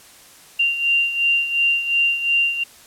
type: beating tone pair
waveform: sine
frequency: 2776 / 2778.8 Hz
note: F7 / F7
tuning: -11 / -9 cents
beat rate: 2.8 Hz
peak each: -17 / -23 dBFS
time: 0.59-2.64 s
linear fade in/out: 10 ms
effects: white hiss -46 dBFS RMS until 2.86 s + low-pass 12000 Hz 12 dB/octave